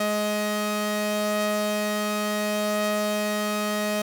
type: tone pair together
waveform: sawtooth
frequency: 210 / 629.3 Hz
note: G#3 / D#5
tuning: +19 / +19 cents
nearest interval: octave + perfect fifth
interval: 1900 cents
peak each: -23 / -22 dBFS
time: 0-4.02 s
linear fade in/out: 5 ms
effects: none